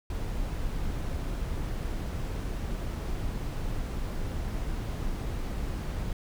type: noise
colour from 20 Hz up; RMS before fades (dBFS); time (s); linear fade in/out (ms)
brown; -32; 0.1-6.13; 2
effects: none